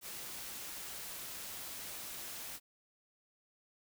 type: noise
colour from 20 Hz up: white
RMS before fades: -45 dBFS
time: 0.01-2.6 s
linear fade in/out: 50 ms
effects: none